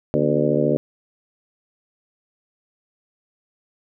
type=harmonic tone with a mistuned harmonic; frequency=74 Hz; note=D2; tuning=14 cents sharp; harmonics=2 / 3 / 4 / 5 / 6 / 7 / 8; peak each=-24 / -24 / -24 / -24 / -24 / -24 / -24 dBFS; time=0.14-0.77 s; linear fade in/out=0 ms; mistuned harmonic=3; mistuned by=+110 cents; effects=none